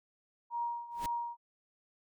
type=tone with tremolo; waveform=sine; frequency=945 Hz; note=A#5; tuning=23 cents sharp; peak=-31 dBFS; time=0.5-1.37 s; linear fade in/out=50 ms; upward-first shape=triangle; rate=2 Hz; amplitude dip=85%
type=noise with exponential growth; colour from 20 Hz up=pink; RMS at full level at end=-38 dBFS; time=0.91-1.06 s; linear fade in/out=2 ms; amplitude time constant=31 ms
effects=none